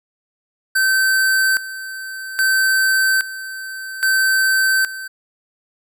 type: tone with tremolo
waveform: square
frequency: 1544 Hz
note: G6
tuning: 27 cents flat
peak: -14 dBFS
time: 0.75-5.08 s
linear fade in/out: 10 ms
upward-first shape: square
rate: 0.61 Hz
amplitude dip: 80%
effects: none